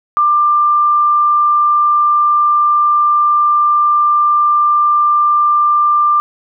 sine tone, 1189 Hz, D6, 21 cents sharp, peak -8 dBFS, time 0.17-6.2 s, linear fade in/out 0 ms, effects none

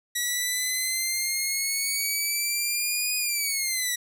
10% pulse exponential two-way sweep, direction up then down, 1931 to 2481 to 1931 Hz, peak -16 dBFS, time 0.15-3.96 s, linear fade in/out 10 ms, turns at 3.17 s, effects none

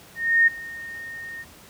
sine tone with ADSR envelope, 1842 Hz, A#6, 21 cents flat, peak -12 dBFS, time 0.15-1.45 s, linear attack 320 ms, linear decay 16 ms, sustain -21 dB, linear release 40 ms, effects pink hiss -48 dBFS RMS until 1.69 s + high-pass 60 Hz 12 dB/octave

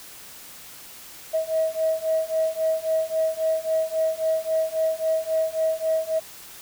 sine beating tone pair, 638 / 641.7 Hz, D#5 / E5, +43 / -47 cents, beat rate 3.7 Hz, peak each -24 / -23 dBFS, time 1.33-6.2 s, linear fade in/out 20 ms, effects tanh soft clip ceiling -13 dBFS + white hiss -43 dBFS RMS until 6.61 s

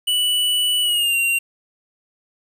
square tone with pitch glide, 2960 to 2762 Hz, F#7 to F7, 0 to -20 cents, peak -17 dBFS, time 0.07-1.39 s, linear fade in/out 10 ms, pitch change -120 cents, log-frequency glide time 0.82-1.16 s, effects 8-bit

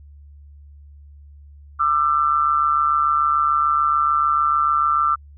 sine tone pair together, 1192 / 1338.8 Hz, D6 / E6, +25 / +26 cents, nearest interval major second, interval 201 cents, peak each -18 dBFS, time 1.79-5.16 s, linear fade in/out 20 ms, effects added 72 Hz sine -41 dBFS peak until 5.37 s

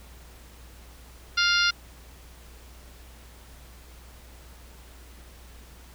harmonic tone, 700 Hz, F5, 4 cents sharp, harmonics 2 / 3 / 4 / 5 / 6 / 7 / 8, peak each -23 / -31 / -28 / -30 / -28 / -29 / -32 dBFS, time 1.37-1.71 s, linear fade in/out 10 ms, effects added 60 Hz sine -47 dBFS peak until 5.94 s + pink hiss -52 dBFS RMS until 5.94 s

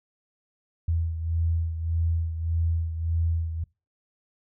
sine beating tone pair, 82.41 / 84.11 Hz, E2 / E2, 0 / +35 cents, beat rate 1.7 Hz, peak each -24 / -31 dBFS, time 0.88-3.64 s, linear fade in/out 5 ms, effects noise-tail reverb RT60 0.3 s tail -26 dB re dry

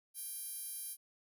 10% pulse tone with high-pass filter, 790 Hz, G5, 13 cents sharp, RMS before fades -44 dBFS, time 0.14-0.97 s, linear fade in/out 50 ms, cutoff 9800 Hz, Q 2, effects none

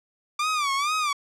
sawtooth tone with vibrato, 1174.7 Hz, D6, in tune, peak -19 dBFS, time 0.39-1.13 s, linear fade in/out 5 ms, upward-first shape sine, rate 2.2 Hz, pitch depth 130 cents each way, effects low-pass 8000 Hz 12 dB/octave

